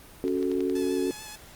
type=chord; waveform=sine; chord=F# minor; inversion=second; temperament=equal; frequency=277.2 / 370 / 440 Hz; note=C#4 / F#4 / A4; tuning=0 / 0 / 0 cents; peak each=-28 / -27 / -31 dBFS; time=0.24-1.11 s; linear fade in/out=0 ms
type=clicks; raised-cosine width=0.2 ms; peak=-25 dBFS; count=5; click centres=0.28 / 0.428 / 0.516 / 0.606 / 0.698 s
type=tone with vibrato; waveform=5% pulse; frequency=858 Hz; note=A5; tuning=44 cents flat; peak=-28 dBFS; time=0.75-1.36 s; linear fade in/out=5 ms; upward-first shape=sine; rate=6.8 Hz; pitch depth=28 cents each way
effects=pink hiss -49 dBFS RMS until 1.55 s + Opus 32 kbps

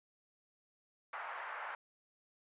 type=band-pass noise; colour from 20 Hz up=white; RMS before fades=-44 dBFS; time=1.13-1.75 s; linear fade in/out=2 ms; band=710 to 1700 Hz; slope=24 dB/octave; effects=resampled to 8000 Hz

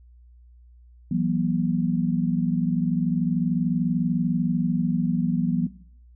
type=tone cluster; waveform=sine; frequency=167.7 / 188 / 241.2 Hz; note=E3 / F#3 / B3; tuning=+30 / +28 / -41 cents; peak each=-25 dBFS; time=1.11-5.67 s; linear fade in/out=5 ms; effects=noise-tail reverb RT60 0.6 s tail -18 dB re dry + added 60 Hz sine -48 dBFS peak until 6.15 s

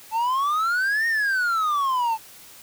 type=exponential two-way sweep; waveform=triangle; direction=up then down; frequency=871 to 1864.7 to 871 Hz; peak=-18 dBFS; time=0.11-2.18 s; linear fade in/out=50 ms; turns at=1.07 s; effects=white hiss -46 dBFS RMS until 2.62 s

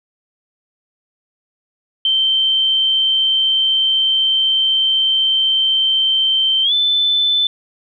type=tone with pitch glide; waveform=sine; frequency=3116 to 3518 Hz; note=G7 to A7; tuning=-11 to -1 cents; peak=-12 dBFS; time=2.05-7.47 s; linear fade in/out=2 ms; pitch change=+210 cents; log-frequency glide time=6.63-6.73 s; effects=none

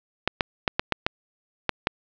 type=clicks; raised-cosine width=0.3 ms; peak=-4 dBFS; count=8; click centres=0.276 / 0.408 / 0.678 / 0.795 / 0.923 / 1.065 / 1.693 / 1.871 s; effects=low-pass 5000 Hz 12 dB/octave

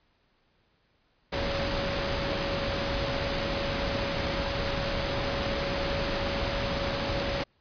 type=tone in noise; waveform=sine; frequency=558 Hz; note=C#5; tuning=11 cents sharp; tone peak=-33 dBFS; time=1.32-7.44 s; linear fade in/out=10 ms; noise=pink; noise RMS=-30 dBFS; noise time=1.32-7.44 s; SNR=-6 dB; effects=pink hiss -69 dBFS RMS until 7.6 s + resampled to 11025 Hz

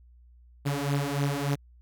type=beating tone pair; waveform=sawtooth; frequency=140 / 143.4 Hz; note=C#3 / D3; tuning=+18 / -41 cents; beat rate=3.4 Hz; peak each=-25 dBFS; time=0.65-1.56 s; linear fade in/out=20 ms; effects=added 60 Hz sine -52 dBFS peak until 1.81 s

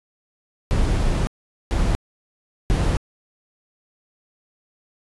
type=noise bursts at uneven times; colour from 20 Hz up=brown; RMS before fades=-19 dBFS; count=3; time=0.71-1.27 / 1.71-1.95 / 2.7-2.97 s; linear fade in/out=0 ms; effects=resampled to 24000 Hz

